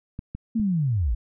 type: clicks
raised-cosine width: 5 ms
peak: -20 dBFS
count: 3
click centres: 0.191 / 0.35 / 0.598 s
type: linear sweep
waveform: sine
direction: down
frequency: 232.2 to 46.25 Hz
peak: -20 dBFS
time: 0.55-1.15 s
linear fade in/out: 10 ms
effects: none